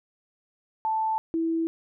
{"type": "tone pair in turn", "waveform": "sine", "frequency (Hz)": [880, 328], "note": ["A5", "E4"], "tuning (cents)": [0, -9], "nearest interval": "octave + perfect fourth", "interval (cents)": 1709, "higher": "first", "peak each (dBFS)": -23, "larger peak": "neither", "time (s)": [[0.85, 1.18], [1.34, 1.67]], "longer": "neither", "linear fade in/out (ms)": 0, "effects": []}